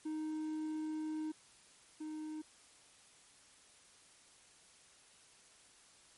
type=tone pair in turn; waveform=triangle; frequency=310.9 / 309.4 Hz; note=D#4 / D#4; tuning=-1 / -10 cents; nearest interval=unison; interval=9 cents; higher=first; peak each=-35 / -39 dBFS; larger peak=first; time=0.05-1.32 / 2-2.42 s; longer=first; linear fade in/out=10 ms; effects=white hiss -63 dBFS RMS until 6.17 s + MP3 48 kbps